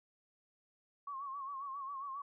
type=tone with vibrato; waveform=sine; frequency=1102 Hz; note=C#6; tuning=11 cents flat; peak=-40 dBFS; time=1.07-2.22 s; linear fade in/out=5 ms; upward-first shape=sine; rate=7.4 Hz; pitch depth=73 cents each way; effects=none